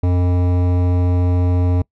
sine tone with hard clipping, 89.3 Hz, F2, 39 cents sharp, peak -15 dBFS, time 0.03-1.82 s, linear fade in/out 5 ms, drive 15 dB, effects noise-tail reverb RT60 0.1 s tail -24 dB re dry

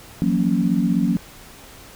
sine chord, F# dominant seventh, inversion third, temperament equal with one note detuned, 169.15 / 185 / 233.1 / 277.2 Hz, E3 / F#3 / A#3 / C#4, +45 / 0 / 0 / 0 cents, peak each -24 / -20 / -21 / -23 dBFS, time 0.22-1.17 s, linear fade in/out 0 ms, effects pink hiss -43 dBFS RMS until 1.95 s

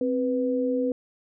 sine tone pair together, 261.8 / 494.2 Hz, C4 / B4, +1 / +1 cents, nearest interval major seventh, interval 1100 cents, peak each -25 / -25 dBFS, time 0.01-0.92 s, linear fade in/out 2 ms, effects none

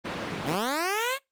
pink band-pass noise, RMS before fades -33 dBFS, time 0.04-0.56 s, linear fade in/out 20 ms, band 150 to 3200 Hz, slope 12 dB/octave
10% pulse linear sweep, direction up, 116.54 to 560 Hz, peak -17 dBFS, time 0.44-1.19 s, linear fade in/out 50 ms
effects noise-tail reverb RT60 0.2 s tail -25 dB re dry + Opus 24 kbps

